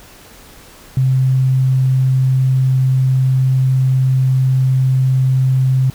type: tone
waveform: sine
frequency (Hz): 130.81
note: C3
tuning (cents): 0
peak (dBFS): -10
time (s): 0.97-5.9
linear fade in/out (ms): 2
effects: pink hiss -41 dBFS RMS until 5.94 s